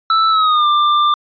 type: tone with pitch glide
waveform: square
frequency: 1318.5 to 1188.3 Hz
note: E6 to D6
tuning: 0 to +20 cents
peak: -11 dBFS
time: 0.1-1.14 s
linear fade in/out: 2 ms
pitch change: -180 cents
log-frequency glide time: 0.3-0.67 s
effects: resampled to 11025 Hz